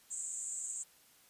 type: band-pass noise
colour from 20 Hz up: pink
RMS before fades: -41 dBFS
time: 0.1-0.84 s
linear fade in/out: 20 ms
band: 7100 to 8200 Hz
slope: 96 dB/octave
effects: white hiss -64 dBFS RMS until 1.29 s + resampled to 32000 Hz